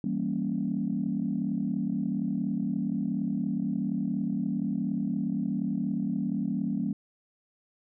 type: chord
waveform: sine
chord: E diminished seventh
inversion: none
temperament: equal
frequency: 164.81 / 196 / 233.1 / 277.2 Hz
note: E3 / G3 / Bb3 / Db4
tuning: 0 / 0 / 0 / 0 cents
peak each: -35 / -30 / -31 / -33 dBFS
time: 0.04-6.93 s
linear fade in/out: 2 ms
effects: tanh soft clip ceiling -17 dBFS